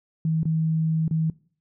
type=tone with dropouts; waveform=sine; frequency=160 Hz; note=D#3; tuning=49 cents sharp; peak=-20 dBFS; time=0.25-1.3 s; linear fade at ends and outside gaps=2 ms; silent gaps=0.432-0.454 / 1.08-1.11 s; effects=noise-tail reverb RT60 0.5 s tail -22 dB re dry